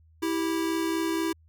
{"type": "tone pair together", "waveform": "square", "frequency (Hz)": [327.9, 392], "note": ["E4", "G4"], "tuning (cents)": [-9, 0], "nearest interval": "minor third", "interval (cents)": 309, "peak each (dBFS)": [-27, -33], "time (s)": [0.22, 1.33], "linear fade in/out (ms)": 10, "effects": ["added 80 Hz sine -55 dBFS peak until 1.48 s"]}